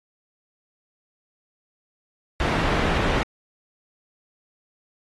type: low-pass noise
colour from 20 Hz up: pink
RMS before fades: -23 dBFS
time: 2.4-3.23 s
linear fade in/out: 0 ms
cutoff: 2600 Hz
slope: 12 dB/octave
effects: AAC 32 kbps